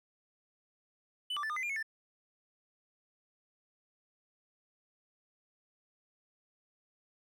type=tone with pitch steps; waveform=triangle; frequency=2993 / 1170 / 1758 / 1215 / 2044 / 2402 / 2194 / 1775 Hz; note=F#7 / D6 / A6 / D#6 / C7 / D7 / C#7 / A6; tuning=+19 / -7 / -2 / -42 / -41 / +38 / -18 / +15 cents; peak=-32 dBFS; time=1.3-1.828 s; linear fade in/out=5 ms; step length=66 ms; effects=none